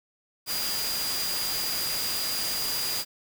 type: tone in noise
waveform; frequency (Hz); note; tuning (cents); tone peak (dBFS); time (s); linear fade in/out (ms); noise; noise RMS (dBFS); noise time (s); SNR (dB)
sine; 4846; D#8; -47; -30; 0.46-3.05; 50; white; -31; 0.46-3.05; -2
effects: none